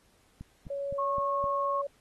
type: click train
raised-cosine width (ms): 5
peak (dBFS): -29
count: 5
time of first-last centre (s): 0.41-1.441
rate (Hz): 3.88
type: tone with pitch glide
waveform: sine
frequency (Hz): 560 to 564.9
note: C#5 to C#5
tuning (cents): +18 to +33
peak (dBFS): -31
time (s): 0.7-1.87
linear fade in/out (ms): 5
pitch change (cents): +15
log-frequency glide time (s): 0.95-1.16
type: tone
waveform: sine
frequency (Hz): 1092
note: C#6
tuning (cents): -26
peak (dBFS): -28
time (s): 0.98-1.82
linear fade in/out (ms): 10
effects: pink hiss -66 dBFS RMS until 2 s + AAC 32 kbps